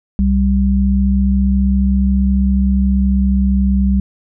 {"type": "tone pair together", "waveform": "sine", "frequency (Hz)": [65.41, 196.01], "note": ["C2", "G3"], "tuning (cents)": [0, 0], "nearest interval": "octave + perfect fifth", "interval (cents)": 1900, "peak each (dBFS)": -13, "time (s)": [0.19, 4], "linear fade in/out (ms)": 0, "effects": []}